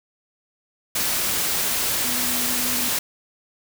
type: tone in noise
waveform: sine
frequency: 246.9 Hz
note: B3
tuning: in tune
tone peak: -32 dBFS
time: 2.05-2.89 s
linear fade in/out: 5 ms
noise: white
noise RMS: -23 dBFS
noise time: 0.95-2.99 s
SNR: -12 dB
effects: none